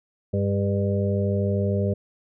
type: harmonic tone with a mistuned harmonic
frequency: 100 Hz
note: G2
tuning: 35 cents sharp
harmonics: 1 / 2 / 4 / 5 / 6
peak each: -23 / -26 / -29 / -30 / -31 dBFS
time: 0.33-1.94 s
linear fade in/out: 10 ms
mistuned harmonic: 5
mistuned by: -25 cents
effects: none